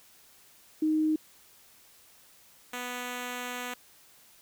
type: tone pair in turn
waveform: sine / 5% pulse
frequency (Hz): 311.1 / 246.9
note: D#4 / B3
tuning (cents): 0 / 0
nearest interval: major third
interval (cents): 400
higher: first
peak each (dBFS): -23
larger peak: neither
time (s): 0.82-1.16 / 2.73-3.74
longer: second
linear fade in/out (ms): 5
effects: white hiss -58 dBFS RMS until 4.41 s